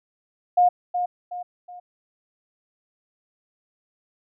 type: tone with echo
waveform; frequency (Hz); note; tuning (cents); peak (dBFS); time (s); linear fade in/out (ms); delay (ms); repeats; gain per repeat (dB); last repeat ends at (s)
sine; 715; F5; +41; -13; 0.57-0.69; 10; 370; 3; -8; 1.8
effects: none